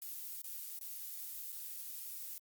violet noise with dropouts, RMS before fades -45 dBFS, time 0.02-2.38 s, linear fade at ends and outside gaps 0 ms, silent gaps 0.417-0.443 / 0.788-0.812 / 1.521-1.526 s, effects Opus 48 kbps

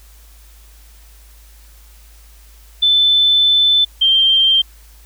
sine tone pair in turn, 3520 / 3157 Hz, A7 / G7, 0 / +12 cents, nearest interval major second, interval 188 cents, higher first, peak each -9 / -9 dBFS, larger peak neither, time 2.82-3.85 / 4.01-4.62 s, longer first, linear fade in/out 10 ms, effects added 53 Hz sine -41 dBFS peak until 5.05 s + white hiss -49 dBFS RMS until 5.05 s

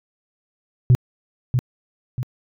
sine tone with echo, 124.7 Hz, B2, 17 cents sharp, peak -7 dBFS, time 0.9-0.95 s, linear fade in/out 0 ms, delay 640 ms, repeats 2, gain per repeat -7 dB, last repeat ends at 2.23 s, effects tanh soft clip ceiling -7 dBFS

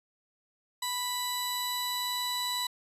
sawtooth tone pair together, 987.8 / 3951 Hz, B5 / B7, 0 / 0 cents, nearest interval 2 octaves, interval 2400 cents, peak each -30 / -29 dBFS, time 0.82-2.67 s, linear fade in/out 5 ms, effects resampled to 32000 Hz

